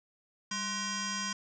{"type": "tone with frequency modulation", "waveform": "sine", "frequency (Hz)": 2349, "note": "D7", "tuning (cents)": 0, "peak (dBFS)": -32, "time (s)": [0.51, 1.33], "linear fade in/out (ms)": 5, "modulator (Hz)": 849, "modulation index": 5, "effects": []}